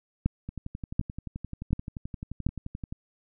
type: two click trains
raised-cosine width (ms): 5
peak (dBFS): -23 / -11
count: 29 / 4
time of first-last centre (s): 0.49-2.925 / 0.26-2.466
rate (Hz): 11.5 / 1.36
effects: none